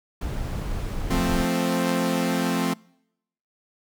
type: noise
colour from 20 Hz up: brown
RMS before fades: -28 dBFS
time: 0.21-1.45 s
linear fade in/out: 5 ms
type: chord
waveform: sawtooth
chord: F major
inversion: none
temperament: equal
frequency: 174.61 / 220 / 261.6 Hz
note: F3 / A3 / C4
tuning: 0 / 0 / 0 cents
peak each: -22 / -24 / -21 dBFS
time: 1.1-2.74 s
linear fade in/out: 10 ms
effects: noise-tail reverb RT60 0.8 s tail -26 dB re dry